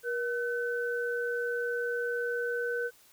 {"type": "tone pair together", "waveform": "sine", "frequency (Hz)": [477.3, 1515.3], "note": ["A#4", "F#6"], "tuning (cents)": [41, 41], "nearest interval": "octave + minor sixth", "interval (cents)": 2000, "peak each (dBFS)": [-31, -33], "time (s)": [0.03, 2.91], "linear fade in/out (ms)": 50, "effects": ["white hiss -60 dBFS RMS until 3.12 s"]}